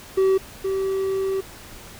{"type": "tone pair in turn", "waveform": "triangle", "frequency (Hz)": [382.7, 385.4], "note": ["G4", "G4"], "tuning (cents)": [-42, -29], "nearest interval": "unison", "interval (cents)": 13, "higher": "second", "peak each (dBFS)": [-13, -19], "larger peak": "first", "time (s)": [[0.17, 0.38], [0.64, 1.41]], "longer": "second", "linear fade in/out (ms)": 10, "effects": ["pink hiss -42 dBFS RMS until 1.99 s"]}